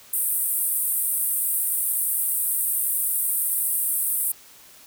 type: band-pass noise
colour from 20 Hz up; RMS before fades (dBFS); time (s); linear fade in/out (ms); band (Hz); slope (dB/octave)
white; -24; 0.13-4.32; 5; 8400 to 16000; 96
effects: white hiss -49 dBFS RMS until 4.86 s